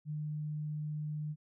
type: tone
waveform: sine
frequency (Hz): 151.3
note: D#3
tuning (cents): -48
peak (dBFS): -35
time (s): 0.05-1.36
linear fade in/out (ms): 50
effects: none